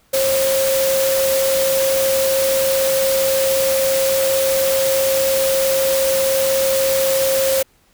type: tone in noise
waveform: sine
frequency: 536 Hz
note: C5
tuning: 42 cents sharp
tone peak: -15 dBFS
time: 0.13-7.63 s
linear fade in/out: 10 ms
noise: white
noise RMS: -22 dBFS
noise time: 0.13-7.63 s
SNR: +4 dB
effects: pink hiss -57 dBFS RMS until 7.93 s